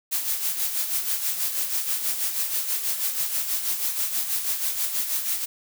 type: noise with tremolo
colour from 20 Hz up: blue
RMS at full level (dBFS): -24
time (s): 0.11-5.46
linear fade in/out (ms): 20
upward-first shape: sine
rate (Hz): 6.2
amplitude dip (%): 55
effects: none